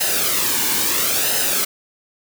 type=noise with flanger; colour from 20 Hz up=white; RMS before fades=-19 dBFS; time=0-1.65 s; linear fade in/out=10 ms; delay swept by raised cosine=0.87 to 1.56 ms; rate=0.74 Hz; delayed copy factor=-0.6; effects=none